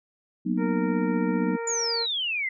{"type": "chord", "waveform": "sine", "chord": "B major seventh", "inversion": "second", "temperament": "just", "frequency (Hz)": [185.21, 231.5, 246.9, 308.7], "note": ["F#3", "A#3", "B3", "D#4"], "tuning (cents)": [2, -12, 0, -14], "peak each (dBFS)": [-27, -30, -28, -29], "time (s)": [0.45, 1.57], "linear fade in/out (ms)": 20}
{"type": "harmonic tone", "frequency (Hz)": 463.5, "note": "A#4", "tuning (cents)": -10, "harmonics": [1, 2, 3, 4, 5], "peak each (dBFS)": [-30, -36, -40, -42, -44], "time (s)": [0.57, 2.07], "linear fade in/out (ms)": 50}
{"type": "exponential sweep", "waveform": "sine", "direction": "down", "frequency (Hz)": [7100, 2012], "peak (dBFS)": -25, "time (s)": [1.67, 2.49], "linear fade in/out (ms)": 5}
{"effects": []}